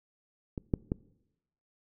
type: clicks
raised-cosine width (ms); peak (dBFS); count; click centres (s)
3; -22 / -13 / -16; 3; 0.578 / 0.738 / 0.919
effects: noise-tail reverb RT60 0.9 s tail -22 dB re dry